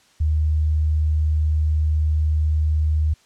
sine tone, 77 Hz, D#2, 17 cents flat, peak -16 dBFS, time 0.2-3.14 s, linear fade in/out 10 ms, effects white hiss -56 dBFS RMS until 3.25 s + low-pass 7000 Hz 12 dB/octave

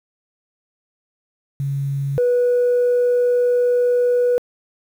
sine tone pair in turn, 139 / 489.5 Hz, C#3 / B4, +5 / -15 cents, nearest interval octave + minor seventh, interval 2180 cents, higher second, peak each -19 / -12 dBFS, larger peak second, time 1.6-2.18 / 2.18-4.38 s, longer second, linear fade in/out 0 ms, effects tanh soft clip ceiling -11 dBFS + 8-bit

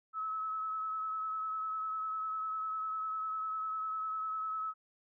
sine tone with vibrato, 1293 Hz, E6, 34 cents flat, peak -34 dBFS, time 0.13-4.74 s, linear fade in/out 50 ms, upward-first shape sine, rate 10 Hz, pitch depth 20 cents each way, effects none

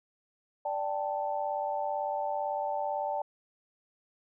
sine chord, D suspended fourth, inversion none, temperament just, 587.3 / 783.1 / 881 Hz, D5 / G5 / A5, 0 / -2 / +2 cents, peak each -34 dBFS, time 0.65-3.22 s, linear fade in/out 5 ms, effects none

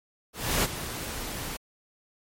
pink noise with ADSR envelope, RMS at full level -23 dBFS, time 0.33-1.57 s, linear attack 300 ms, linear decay 36 ms, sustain -12 dB, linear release 9 ms, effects MP3 64 kbps

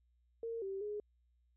sine tone with pitch steps, 459 / 388.4 / 416.8 Hz, A#4 / G4 / G#4, -27 / -16 / +6 cents, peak -38 dBFS, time 0.43-1 s, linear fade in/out 2 ms, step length 190 ms, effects added 60 Hz sine -70 dBFS peak until 1.56 s

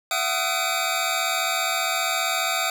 25% pulse tone cluster, 676 / 751 / 1252 / 2293 / 3697 Hz, E5 / F#5 / D#6 / D7 / A#7, +43 / +26 / +10 / -42 / -15 cents, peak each -25 dBFS, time 0.11-2.7 s, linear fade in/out 2 ms, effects none

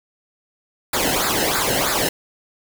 pink noise with flanger, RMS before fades -20 dBFS, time 0.93-2.09 s, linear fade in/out 5 ms, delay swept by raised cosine 0.33 to 0.88 ms, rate 3.1 Hz, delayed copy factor -0.8, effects none

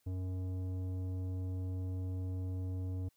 triangle tone with tanh clipping, 92.5 Hz, F#2, in tune, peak -37 dBFS, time 0.06-3.09 s, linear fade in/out 10 ms, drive 16 dB, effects white hiss -75 dBFS RMS until 3.16 s

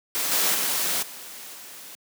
white noise with level steps, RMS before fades -26 / -22 / -25 / -40 / -42 dBFS, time 0.15-1.95 s, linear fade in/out 0 ms, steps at 0.31 / 0.54 / 1.02 / 1.54 s, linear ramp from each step 10 ms, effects high-pass 200 Hz 12 dB/octave

